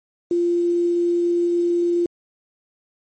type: tone with quantisation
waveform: sine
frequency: 346.2 Hz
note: F4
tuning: 15 cents flat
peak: -16 dBFS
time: 0.31-2.06 s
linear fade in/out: 2 ms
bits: 7
effects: MP3 32 kbps